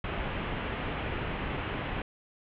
pink low-pass noise, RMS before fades -34 dBFS, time 0.04-2.02 s, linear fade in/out 2 ms, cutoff 3100 Hz, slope 48 dB/octave, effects none

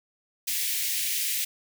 white high-pass noise, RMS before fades -28 dBFS, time 0.47-1.45 s, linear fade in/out 10 ms, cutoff 1900 Hz, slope 48 dB/octave, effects none

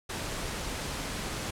pink noise, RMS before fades -35 dBFS, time 0.09-1.51 s, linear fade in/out 10 ms, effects low-pass 10000 Hz 12 dB/octave

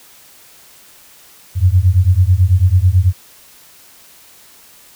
sine beating tone pair, 87.31 / 96.41 Hz, F2 / G2, 0 / -28 cents, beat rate 9.1 Hz, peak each -11 dBFS, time 1.55-3.13 s, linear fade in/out 50 ms, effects white hiss -44 dBFS RMS until 4.95 s

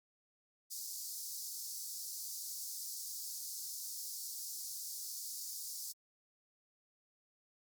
pink high-pass noise, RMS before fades -44 dBFS, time 0.7-5.93 s, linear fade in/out 20 ms, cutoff 4700 Hz, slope 48 dB/octave, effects Opus 48 kbps

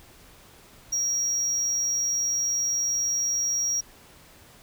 triangle tone, 5660 Hz, F8, 22 cents sharp, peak -22 dBFS, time 0.92-3.81 s, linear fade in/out 10 ms, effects pink hiss -52 dBFS RMS until 4.62 s

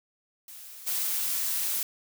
blue noise with level steps, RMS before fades -45 / -29 dBFS, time 0.48-1.83 s, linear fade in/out 2 ms, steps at 0.86 s, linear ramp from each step 20 ms, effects none

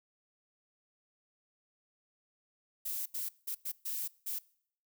violet noise bursts at uneven times, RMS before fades -37 dBFS, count 6, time 2.85-3.06 / 3.14-3.29 / 3.47-3.55 / 3.65-3.72 / 3.85-4.08 / 4.26-4.39 s, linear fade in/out 10 ms, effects noise-tail reverb RT60 0.6 s tail -23 dB re dry

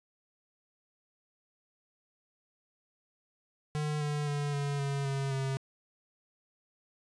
square tone with pitch steps, 150.5 / 147.74 / 145.04 / 142.38 / 139.77 / 137.21 / 134.7 Hz, D3 / D3 / D3 / C#3 / C#3 / C#3 / C#3, +43 / +11 / -21 / +47 / +15 / -17 / -49 cents, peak -31 dBFS, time 3.75-5.57 s, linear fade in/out 0 ms, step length 260 ms, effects resampled to 22050 Hz + 12-bit

